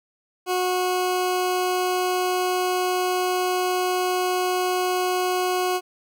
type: tone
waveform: 20% pulse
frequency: 365.1 Hz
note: F#4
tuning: 23 cents flat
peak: -16 dBFS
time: 0.46-5.81 s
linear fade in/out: 50 ms
effects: none